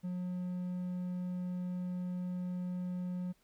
triangle tone, 180.2 Hz, F#3, 45 cents flat, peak -33 dBFS, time 0.03-3.33 s, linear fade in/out 20 ms, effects pink hiss -72 dBFS RMS until 3.43 s

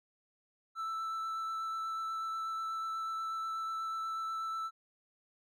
triangle tone with vibrato, 1323 Hz, E6, 6 cents sharp, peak -33 dBFS, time 0.75-4.71 s, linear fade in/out 50 ms, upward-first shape triangle, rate 8.2 Hz, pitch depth 11 cents each way, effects none

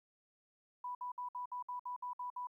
sine tone bursts, 987.8 Hz, B5, in tune, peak -39 dBFS, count 10, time 0.84-2.471 s, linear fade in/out 5 ms, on 110 ms, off 59 ms, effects 13-bit

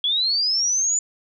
sine linear sweep, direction up, 3300 to 7040 Hz, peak -18 dBFS, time 0.04-0.99 s, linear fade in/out 2 ms, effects none

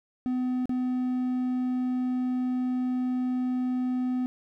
triangle tone with dropouts, 252.4 Hz, B3, 38 cents sharp, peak -23 dBFS, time 0.26-4.26 s, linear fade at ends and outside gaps 0 ms, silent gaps 0.656-0.694 s, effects none

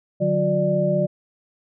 sine tone cluster, 150.3 / 185.6 / 360.2 / 593 Hz, D3 / F#3 / F#4 / D5, +40 / +6 / -46 / +17 cents, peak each -24 / -23 / -28 / -20 dBFS, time 0.2-1.07 s, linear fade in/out 20 ms, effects none

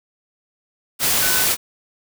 sine tone in noise, 1500 Hz, F#6, 23 cents sharp, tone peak -24 dBFS, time 1.2-1.47 s, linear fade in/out 50 ms, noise white, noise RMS -18 dBFS, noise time 0.99-1.57 s, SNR -9 dB, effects none

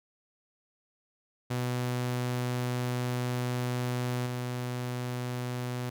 sawtooth tone with level steps, 124 Hz, B2, 7 cents sharp, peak -25 / -28 dBFS, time 1.5-5.9 s, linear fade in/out 10 ms, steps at 4.26 s, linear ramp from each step 5 ms, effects none

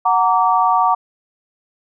sine chord, Gb augmented, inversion none, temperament just, 740 / 925 / 1156.2 Hz, Gb5 / Bb5 / D6, 0 / -14 / -27 cents, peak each -16 dBFS, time 0.05-0.95 s, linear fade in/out 10 ms, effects none

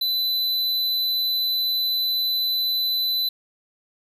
square tone, 4006 Hz, B7, 24 cents sharp, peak -21 dBFS, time 0.01-3.29 s, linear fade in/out 5 ms, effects 9-bit

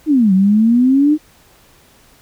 sine exponential two-way sweep, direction down then up, 323.6 to 185 to 311.3 Hz, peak -8 dBFS, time 0.06-1.18 s, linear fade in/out 50 ms, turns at 0.33 s, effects pink hiss -49 dBFS RMS until 2.21 s

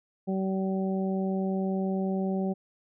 harmonic tone, 190.9 Hz, G3, 46 cents flat, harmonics 1 / 2 / 3 / 4, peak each -27 / -33 / -37 / -39 dBFS, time 0.27-2.54 s, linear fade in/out 20 ms, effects none

